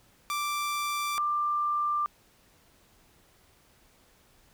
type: tone pair in turn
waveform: sawtooth / sine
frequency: 1174.7 / 1186.3 Hz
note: D6 / D6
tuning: 0 / +17 cents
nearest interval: unison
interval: 17 cents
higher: second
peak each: -25 dBFS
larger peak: neither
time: 0.3-1.18 / 1.18-2.06 s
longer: neither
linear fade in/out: 0 ms
effects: pink hiss -62 dBFS RMS until 4.53 s